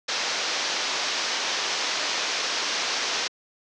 white low-pass noise, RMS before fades -27 dBFS, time 0.08-3.28 s, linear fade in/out 10 ms, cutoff 6100 Hz, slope 48 dB/octave, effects high-pass 400 Hz 12 dB/octave

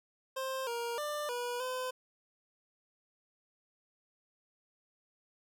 25% pulse tone with pitch steps, 527 / 470.6 / 594 / 485.9 / 510 Hz, C5 / A#4 / D5 / B4 / C5, +12 / +16 / +20 / -28 / -44 cents, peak -31 dBFS, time 0.36-1.91 s, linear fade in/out 10 ms, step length 310 ms, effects none

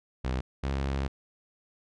sawtooth tone pair in turn, 64.1 / 68.06 Hz, C2 / C#2, -35 / -31 cents, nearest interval minor second, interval 104 cents, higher second, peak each -24 dBFS, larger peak neither, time 0.24-0.41 / 0.63-1.08 s, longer second, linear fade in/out 10 ms, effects low-pass 5000 Hz 12 dB/octave

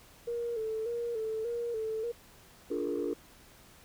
sine tone with vibrato, 456 Hz, A#4, 38 cents flat, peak -31 dBFS, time 0.27-2.12 s, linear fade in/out 10 ms, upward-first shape square, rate 1.7 Hz, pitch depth 61 cents each way
sine chord, Bb dominant seventh, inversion first, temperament just, 291.4 / 349.6 / 419.5 / 466.2 Hz, D4 / F4 / Ab4 / Bb4, -13 / +2 / +17 / 0 cents, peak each -35 dBFS, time 2.7-3.14 s, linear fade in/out 10 ms
effects tanh soft clip ceiling -24 dBFS + pink hiss -57 dBFS RMS until 3.84 s

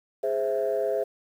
sine chord, Ab augmented, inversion none, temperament equal, 415.3 / 523.3 / 659.3 Hz, Ab4 / C5 / E5, 0 / 0 / 0 cents, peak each -27 dBFS, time 0.23-1.04 s, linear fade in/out 10 ms, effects tanh soft clip ceiling -17 dBFS + 9-bit

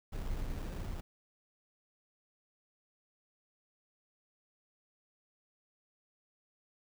brown noise with sample-and-hold, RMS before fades -38 dBFS, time 0.12-1.01 s, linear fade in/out 10 ms, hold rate 2100 Hz, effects none

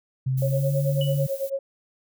sine tone with pitch glide, 130.81 to 142.65 Hz, C3 to C#3, 0 to +50 cents, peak -21 dBFS, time 0.26-1.27 s, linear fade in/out 10 ms, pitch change +150 cents, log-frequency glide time 0.38-0.72 s
violet noise, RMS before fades -40 dBFS, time 0.37-1.5 s, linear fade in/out 10 ms
sine tone with tremolo, 546 Hz, C#5, 26 cents flat, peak -22 dBFS, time 0.42-1.59 s, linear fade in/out 2 ms, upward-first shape sine, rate 9.1 Hz, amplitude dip 90%
sine tone with exponential decay, 2953 Hz, F#7, 4 cents flat, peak -28 dBFS, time 1.01-1.27 s, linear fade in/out 2 ms, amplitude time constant 55 ms
effects none

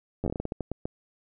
slowing click train, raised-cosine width 2 ms, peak -17 dBFS, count 13, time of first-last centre 0.24-0.855 s, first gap 10 ms, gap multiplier 1.27, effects none

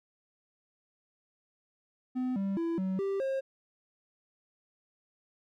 triangle tone with pitch steps, 254 / 195.9 / 333.9 / 188.8 / 392.4 / 536 Hz, B3 / G3 / E4 / F#3 / G4 / C5, +49 / -1 / +22 / +35 / +2 / +42 cents, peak -27 dBFS, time 2.15-3.41 s, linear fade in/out 20 ms, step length 210 ms, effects none

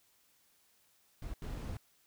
brown noise bursts at uneven times, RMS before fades -41 dBFS, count 2, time 1.22-1.34 / 1.42-1.77 s, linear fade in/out 2 ms, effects white hiss -70 dBFS RMS until 2.06 s

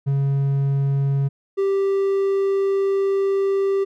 triangle tone pair in turn, 138.59 / 392 Hz, C#3 / G4, 0 / 0 cents, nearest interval octave + tritone, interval 1800 cents, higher second, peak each -15 dBFS, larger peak neither, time 0.06-1.29 / 1.57-3.85 s, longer second, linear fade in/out 20 ms, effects none

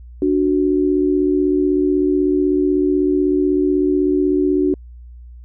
sine tone pair together, 292.9 / 369 Hz, D4 / F#4, -5 / -5 cents, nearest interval major third, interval 400 cents, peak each -16 / -16 dBFS, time 0.22-4.74 s, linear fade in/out 2 ms, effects added 60 Hz sine -35 dBFS peak until 5.44 s

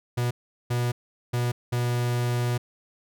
45% pulse tone bursts at uneven times, 121.4 Hz, B2, 29 cents flat, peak -23 dBFS, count 4, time 0.17-0.31 / 0.7-0.92 / 1.33-1.52 / 1.72-2.58 s, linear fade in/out 10 ms, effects none

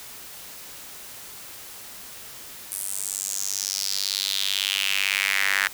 square tone with high-pass filter sweep, 49 Hz, G1, in tune, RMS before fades -26 dBFS, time 2.71-5.68 s, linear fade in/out 10 ms, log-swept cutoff 10000 to 1700 Hz, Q 3.5, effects white hiss -41 dBFS RMS until 5.73 s

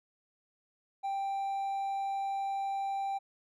triangle tone with hard clipping, 786 Hz, G5, 4 cents sharp, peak -32 dBFS, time 1.03-3.19 s, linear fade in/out 20 ms, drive 5 dB, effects none

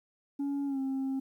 sine tone with pitch glide, 281.2 to 267.6 Hz, C#4 to C4, +25 to +39 cents, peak -27 dBFS, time 0.39-1.2 s, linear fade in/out 10 ms, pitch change -86 cents, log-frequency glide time 0.66-0.79 s, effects tanh soft clip ceiling -29 dBFS + 11-bit

